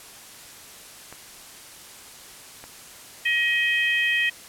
clicks, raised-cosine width 0.5 ms, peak -25 dBFS, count 2, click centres 1.126 / 2.64 s
harmonic tone, 632 Hz, D#5, 27 cents sharp, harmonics 3 / 4 / 5, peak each -22 / -24 / -28 dBFS, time 3.25-4.3 s, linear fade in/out 10 ms
effects white hiss -44 dBFS RMS until 4.48 s + low-pass 12000 Hz 12 dB/octave

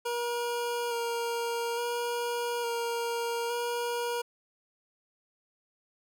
25% pulse tone with vibrato, 472.7 Hz, A#4, 24 cents sharp, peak -26 dBFS, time 0.05-4.22 s, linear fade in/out 10 ms, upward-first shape square, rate 0.58 Hz, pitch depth 15 cents each way, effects none

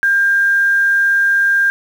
sine tone with quantisation, 1599 Hz, G6, 34 cents sharp, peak -10 dBFS, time 0.03-1.7 s, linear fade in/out 0 ms, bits 6, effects none

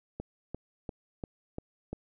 click train, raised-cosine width 2 ms, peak -23 dBFS, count 6, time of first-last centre 0.2-1.93 s, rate 2.89 Hz, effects none

